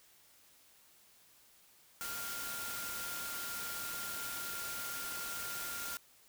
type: tone in noise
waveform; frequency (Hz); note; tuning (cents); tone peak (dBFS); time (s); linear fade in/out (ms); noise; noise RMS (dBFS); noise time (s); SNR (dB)
sine; 1399; F6; +3; -44; 2.01-5.97; 0; white; -42; 2.01-5.97; -5
effects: white hiss -64 dBFS RMS until 6.28 s